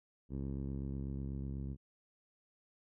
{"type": "tone with low-pass filter sweep", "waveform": "10% pulse", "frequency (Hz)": 68.1, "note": "C#2", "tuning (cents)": -30, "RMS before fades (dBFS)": -40, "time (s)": [0.29, 1.77], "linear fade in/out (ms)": 50, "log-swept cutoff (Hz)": [290, 180], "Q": 0.71, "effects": []}